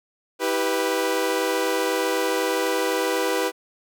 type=chord; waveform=sawtooth; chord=E minor; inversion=none; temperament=equal with one note detuned; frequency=324 / 392 / 493.9 Hz; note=E4 / G4 / B4; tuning=-30 / 0 / 0 cents; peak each=-24 / -22 / -20 dBFS; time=0.39-3.52 s; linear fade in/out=50 ms; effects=none